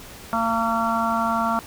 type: harmonic tone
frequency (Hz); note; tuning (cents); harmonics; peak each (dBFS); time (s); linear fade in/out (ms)
227.9; A#3; -39; 1 / 3 / 4 / 5 / 6; -26 / -26 / -26 / -26 / -26; 0.33-1.59; 0
effects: pink hiss -41 dBFS RMS until 1.66 s